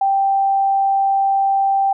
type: tone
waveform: sine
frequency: 784 Hz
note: G5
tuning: in tune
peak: -13 dBFS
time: 0.01-1.93 s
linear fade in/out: 5 ms
effects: none